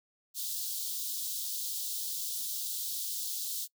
white high-pass noise, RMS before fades -36 dBFS, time 0.34-3.68 s, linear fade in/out 50 ms, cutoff 3400 Hz, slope 48 dB/octave, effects noise-tail reverb RT60 0.1 s tail -23 dB re dry

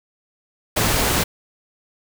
pink noise, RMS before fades -19 dBFS, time 0.76-1.24 s, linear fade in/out 10 ms, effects none

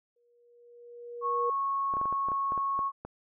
sine tone with exponential growth, 477.6 Hz, A#4, 42 cents sharp, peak -28 dBFS, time 0.16-1.5 s, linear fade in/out 5 ms, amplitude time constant 290 ms
sine tone, 1100 Hz, C#6, 14 cents flat, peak -27 dBFS, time 1.21-2.92 s, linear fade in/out 50 ms
clicks, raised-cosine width 1 ms, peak -25 dBFS, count 11, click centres 1.938 / 1.969 / 2.014 / 2.056 / 2.126 / 2.286 / 2.318 / 2.521 / 2.577 / 2.791 / 3.05 s
effects none

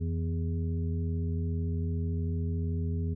harmonic tone with a mistuned harmonic, 82.41 Hz, E2, in tune, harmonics 1 / 2 / 3 / 5, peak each -29 / -35 / -39 / -43 dBFS, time 0-3.15 s, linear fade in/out 20 ms, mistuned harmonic 1, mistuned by +92 cents, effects none

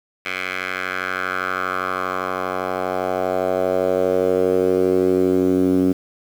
10% pulse tone with band-pass filter sweep, 92.5 Hz, F#2, in tune, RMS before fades -20 dBFS, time 0.25-5.93 s, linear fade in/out 10 ms, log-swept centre 2200 to 270 Hz, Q 2.8, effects 7-bit

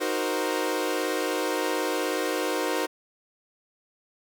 sawtooth chord, C half-diminished seventh, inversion first, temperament equal, 311.1 / 370 / 466.2 / 523.3 Hz, Eb4 / Gb4 / Bb4 / C5, 0 / 0 / 0 / 0 cents, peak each -27 dBFS, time 0-2.87 s, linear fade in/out 20 ms, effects none

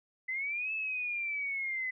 sine linear two-way sweep, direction up then down, 2010 to 2626 to 2010 Hz, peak -32 dBFS, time 0.28-1.91 s, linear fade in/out 10 ms, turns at 0.73 s, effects none

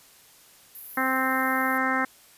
pink high-pass noise, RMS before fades -39 dBFS, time 0.75-1.78 s, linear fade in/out 0 ms, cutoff 11000 Hz, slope 96 dB/octave
harmonic tone, 261.6 Hz, C4, in tune, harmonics 1 / 2 / 3 / 4 / 5 / 6 / 7 / 8, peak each -29 / -34 / -31 / -31 / -29 / -30 / -29 / -34 dBFS, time 0.97-2.05 s, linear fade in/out 5 ms
effects white hiss -54 dBFS RMS until 2.37 s + resampled to 32000 Hz

